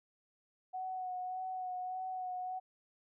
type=tone with vibrato; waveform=sine; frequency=740 Hz; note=F#5; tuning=in tune; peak=-37 dBFS; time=0.73-2.6 s; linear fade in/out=20 ms; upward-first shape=sine; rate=1.7 Hz; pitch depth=22 cents each way; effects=none